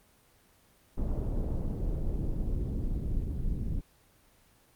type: noise with low-pass filter sweep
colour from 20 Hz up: brown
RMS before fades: -31 dBFS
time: 0.97-3.81 s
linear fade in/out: 10 ms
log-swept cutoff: 650 to 250 Hz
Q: 0.86
effects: pink hiss -63 dBFS RMS until 4.75 s + Opus 24 kbps